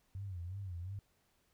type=tone with vibrato; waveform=sine; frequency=92.5 Hz; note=F#2; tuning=in tune; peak=-40 dBFS; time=0.15-0.99 s; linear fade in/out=0 ms; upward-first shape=sine; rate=2.8 Hz; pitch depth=140 cents each way; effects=pink hiss -75 dBFS RMS until 1.53 s